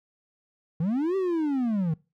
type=linear two-way sweep; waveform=triangle; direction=up then down; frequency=150 to 392 to 150 Hz; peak=-21 dBFS; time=0.8-1.94 s; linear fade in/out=5 ms; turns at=1.16 s; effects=noise-tail reverb RT60 0.3 s tail -23 dB re dry